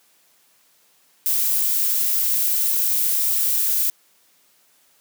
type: noise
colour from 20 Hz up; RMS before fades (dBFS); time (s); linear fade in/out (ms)
violet; -20; 1.26-3.9; 0
effects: white hiss -59 dBFS RMS until 5 s + high-pass 150 Hz 12 dB/octave